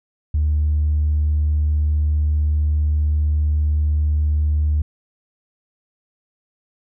triangle tone with tanh clipping, 75.4 Hz, D2, 46 cents sharp, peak -15 dBFS, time 0.34-4.82 s, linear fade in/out 5 ms, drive 5 dB, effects none

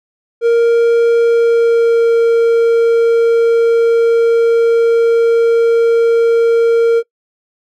triangle tone with pitch glide, 466.2 to 462.4 Hz, A#4 to A#4, 0 to -14 cents, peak -5 dBFS, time 0.41-7.03 s, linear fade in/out 50 ms, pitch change -14 cents, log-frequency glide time 1.18-2.15 s, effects noise-tail reverb RT60 0.1 s tail -22 dB re dry

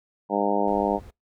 harmonic tone, 101.7 Hz, G#2, 36 cents flat, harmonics 2 / 3 / 4 / 5 / 6 / 7 / 8 / 9, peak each -29 / -29 / -29 / -29 / -29 / -29 / -29 / -29 dBFS, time 0.29-1 s, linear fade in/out 50 ms
brown noise, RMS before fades -43 dBFS, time 0.67-1.11 s, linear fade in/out 10 ms
effects noise-tail reverb RT60 0.2 s tail -26 dB re dry

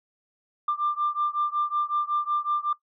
sine beating tone pair, 1187 / 1192.4 Hz, D6 / D6, +18 / +26 cents, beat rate 5.4 Hz, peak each -25 / -26 dBFS, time 0.68-2.73 s, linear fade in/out 5 ms, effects noise-tail reverb RT60 0.1 s tail -19 dB re dry + tanh soft clip ceiling -17 dBFS

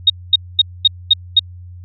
sine tone bursts, 3729 Hz, A#7, in tune, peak -5 dBFS, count 6, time 0.07-1.394 s, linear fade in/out 5 ms, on 29 ms, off 230 ms, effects added 89 Hz sine -32 dBFS peak until 1.84 s

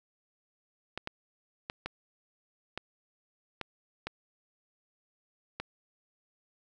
clicks, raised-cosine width 0.3 ms, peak -19 dBFS, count 8, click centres 0.976 / 1.074 / 1.699 / 1.86 / 2.776 / 3.613 / 4.07 / 5.6 s, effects none

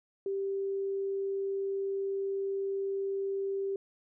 sine tone, 392 Hz, G4, in tune, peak -30 dBFS, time 0.26-3.76 s, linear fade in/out 2 ms, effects none

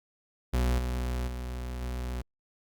40% pulse tone with level steps, 61.74 Hz, B1, in tune, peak -23 / -28 / -33 / -31 dBFS, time 0.53-2.22 s, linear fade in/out 10 ms, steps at 0.78 / 1.27 / 1.81 s, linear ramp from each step 10 ms, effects Opus 48 kbps

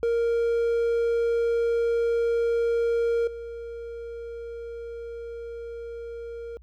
triangle tone with level steps, 466.2 Hz, A#4, in tune, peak -19 / -32 dBFS, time 0.03-6.57 s, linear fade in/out 0 ms, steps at 3.27 s, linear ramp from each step 5 ms, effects added 60 Hz sine -47 dBFS peak until 6.62 s

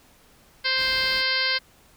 harmonic tone, 523.3 Hz, C5, in tune, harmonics 1 / 2 / 3 / 4 / 5 / 6 / 7 / 8 / 9 / 10, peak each -36 / -35 / -28 / -27 / -34 / -30 / -35 / -28 / -28 / -35 dBFS, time 0.64-1.59 s, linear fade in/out 20 ms
pink noise, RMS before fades -41 dBFS, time 0.76-1.24 s, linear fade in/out 50 ms
effects pink hiss -56 dBFS RMS until 1.96 s

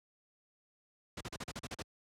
pink noise bursts, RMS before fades -41 dBFS, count 9, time 1.17-1.824 s, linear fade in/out 5 ms, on 38 ms, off 39 ms, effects high-pass 60 Hz 12 dB/octave + low-pass 8000 Hz 12 dB/octave

